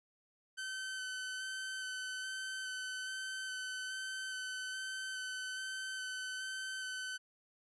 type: tone with vibrato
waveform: sawtooth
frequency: 1527 Hz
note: G6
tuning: 46 cents flat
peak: -36 dBFS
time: 0.57-7.18 s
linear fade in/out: 20 ms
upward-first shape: square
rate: 1.2 Hz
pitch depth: 10 cents each way
effects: resampled to 24000 Hz